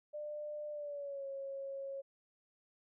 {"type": "tone with pitch glide", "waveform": "sine", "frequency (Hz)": [597, 547.5], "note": ["D5", "C#5"], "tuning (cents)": [28, -22], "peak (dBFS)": -40, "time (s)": [0.13, 2.02], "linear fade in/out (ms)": 20, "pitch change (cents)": -150, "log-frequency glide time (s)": [0.71, 1.26], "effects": []}